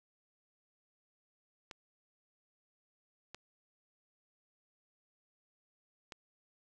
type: clicks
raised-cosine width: 0.2 ms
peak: -28 dBFS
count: 3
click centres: 1.712 / 3.346 / 6.122 s
effects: none